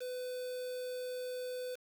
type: tone with quantisation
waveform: triangle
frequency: 502 Hz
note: B4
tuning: 28 cents sharp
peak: -36 dBFS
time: 0-1.76 s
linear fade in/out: 20 ms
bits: 8
effects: none